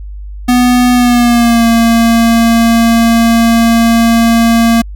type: tone with pitch glide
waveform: square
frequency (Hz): 246.9 to 230.4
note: B3 to A#3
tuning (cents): 0 to -20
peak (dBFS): -6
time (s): 0.48-4.82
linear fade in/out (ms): 10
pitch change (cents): -120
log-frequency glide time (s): 0.93-1.66
effects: added 50 Hz sine -22 dBFS peak until 4.95 s